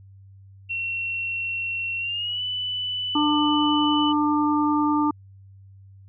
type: tone with pitch glide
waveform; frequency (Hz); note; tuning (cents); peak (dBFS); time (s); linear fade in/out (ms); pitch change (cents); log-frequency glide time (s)
sine; 2723 to 2987; F7 to F#7; -44 to +16; -25; 0.69-4.13; 20; +160; 1.99-2.42
type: harmonic tone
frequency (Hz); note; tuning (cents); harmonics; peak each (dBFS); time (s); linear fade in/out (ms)
298.3; D4; +27; 1 / 3 / 4; -20 / -25 / -26; 3.15-5.11; 5
effects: added 97 Hz sine -45 dBFS peak until 6.08 s